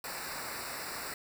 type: noise with comb filter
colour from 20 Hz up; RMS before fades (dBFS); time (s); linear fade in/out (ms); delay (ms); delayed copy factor
pink; -40; 0.04-1.14; 2; 0.31; -0.9
effects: none